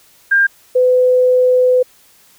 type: tone pair in turn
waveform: sine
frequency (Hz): 1600 / 504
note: G6 / B4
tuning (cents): +35 / +35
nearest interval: octave + minor sixth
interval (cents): 2000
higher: first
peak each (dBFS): -8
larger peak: neither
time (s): 0.31-0.47 / 0.75-1.83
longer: second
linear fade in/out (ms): 10
effects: white hiss -49 dBFS RMS until 2.38 s